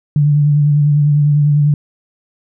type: tone with vibrato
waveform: sine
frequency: 146.83 Hz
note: D3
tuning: in tune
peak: -8 dBFS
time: 0.16-1.74 s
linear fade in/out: 2 ms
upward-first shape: sine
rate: 10 Hz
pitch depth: 30 cents each way
effects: none